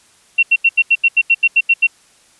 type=tone bursts; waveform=sine; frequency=2728 Hz; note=F7; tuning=41 cents flat; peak=-7 dBFS; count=12; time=0.38-1.871 s; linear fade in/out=10 ms; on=50 ms; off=81 ms; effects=white hiss -51 dBFS RMS until 2.39 s + resampled to 24000 Hz